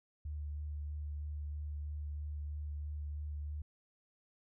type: tone with vibrato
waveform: sine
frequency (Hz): 74.2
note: D2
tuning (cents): +18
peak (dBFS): -38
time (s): 0.25-3.62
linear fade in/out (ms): 5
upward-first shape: sine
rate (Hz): 3.1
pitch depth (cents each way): 14
effects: none